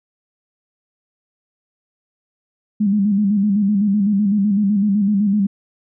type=tone with vibrato; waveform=sine; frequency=203.3 Hz; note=G#3; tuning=37 cents flat; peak=-13 dBFS; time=2.8-5.47 s; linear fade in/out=10 ms; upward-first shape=square; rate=7.9 Hz; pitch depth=64 cents each way; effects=none